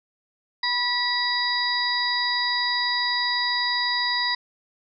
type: harmonic tone with a mistuned harmonic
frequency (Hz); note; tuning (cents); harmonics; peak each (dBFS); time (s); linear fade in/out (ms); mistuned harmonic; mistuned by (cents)
972; B5; -28; 1 / 2 / 4 / 5; -28 / -26 / -28 / -26; 0.63-4.35; 5; 1; +18
effects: none